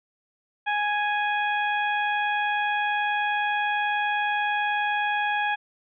harmonic tone, 830.6 Hz, G#5, in tune, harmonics 1 / 2 / 3 / 4, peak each -25 / -27 / -31 / -37 dBFS, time 0.66-5.56 s, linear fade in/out 20 ms, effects none

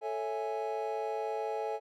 triangle chord, A major seventh, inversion none, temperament equal, 440 / 554.4 / 659.3 / 830.6 Hz, A4 / C#5 / E5 / G#5, 0 / 0 / 0 / 0 cents, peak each -34 / -39 / -38 / -35 dBFS, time 0.01-1.8 s, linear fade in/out 50 ms, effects none

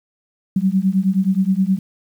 sine beating tone pair, 185.9 / 195.4 Hz, F#3 / G3, +8 / -5 cents, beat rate 9.5 Hz, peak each -17 dBFS, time 0.56-1.79 s, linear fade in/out 5 ms, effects 8-bit

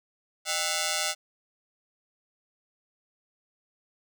5% pulse ring-modulated tone, 698.5 Hz, F5, in tune, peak -12 dBFS, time 0.45-1.15 s, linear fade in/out 50 ms, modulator 84.9 Hz, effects none

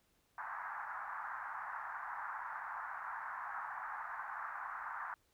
pink band-pass noise, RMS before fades -44 dBFS, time 0.38-5.14 s, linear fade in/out 2 ms, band 830 to 1700 Hz, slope 48 dB/octave, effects pink hiss -75 dBFS RMS until 5.33 s

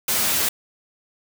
white noise with comb filter, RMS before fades -21 dBFS, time 0.08-0.49 s, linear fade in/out 5 ms, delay 9.6 ms, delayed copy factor +0.75, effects none

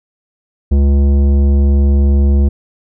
sine tone with tanh clipping, 70.1 Hz, C#2, 20 cents sharp, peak -9 dBFS, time 0.71-2.49 s, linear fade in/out 10 ms, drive 13 dB, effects none

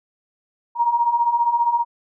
sine beating tone pair, 932.3 / 947.3 Hz, A#5 / A#5, 0 / +28 cents, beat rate 15 Hz, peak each -22 / -17 dBFS, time 0.75-1.85 s, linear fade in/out 50 ms, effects none

